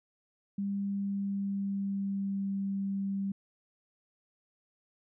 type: tone with pitch glide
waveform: sine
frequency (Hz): 199.3 to 196.44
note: G3 to G3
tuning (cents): +29 to +4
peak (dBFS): -30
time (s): 0.58-3.32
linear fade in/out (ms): 5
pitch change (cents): -25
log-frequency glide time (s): 0.75-2.51
effects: none